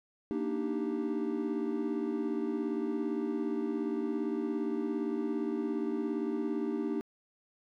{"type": "chord", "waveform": "triangle", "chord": "Eb major seventh", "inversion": "second", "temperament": "equal", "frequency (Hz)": [233.1, 293.7, 311.1, 392], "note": ["Bb3", "D4", "Eb4", "G4"], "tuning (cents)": [0, 0, 0, 0], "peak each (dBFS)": -34, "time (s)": [0.31, 7.01], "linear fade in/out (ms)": 0, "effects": ["tanh soft clip ceiling -19 dBFS"]}